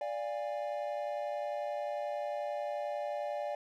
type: chord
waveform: triangle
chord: D diminished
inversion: none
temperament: equal with one note detuned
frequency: 587.3 / 698.5 / 818.2 Hz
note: D5 / F5 / Ab5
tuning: 0 / 0 / -26 cents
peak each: -34 / -39 / -39 dBFS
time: 0.01-3.55 s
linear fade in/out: 2 ms
effects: none